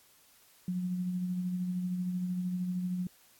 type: tone with tremolo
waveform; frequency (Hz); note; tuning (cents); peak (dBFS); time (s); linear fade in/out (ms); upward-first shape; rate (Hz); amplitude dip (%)
sine; 180.9; F#3; -39; -29; 0.68-3.07; 2; sine; 13; 35
effects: white hiss -62 dBFS RMS until 3.39 s + AAC 64 kbps